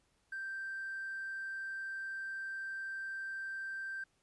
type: tone with hard clipping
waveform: sine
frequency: 1568 Hz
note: G6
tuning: in tune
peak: -39 dBFS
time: 0.32-4.04 s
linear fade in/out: 5 ms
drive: 1 dB
effects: pink hiss -75 dBFS RMS until 4.22 s + resampled to 24000 Hz